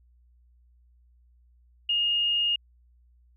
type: tone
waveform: sine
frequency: 2846 Hz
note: F7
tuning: 32 cents sharp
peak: -22 dBFS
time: 1.89-2.56 s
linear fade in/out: 5 ms
effects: added 60 Hz sine -57 dBFS peak until 3.36 s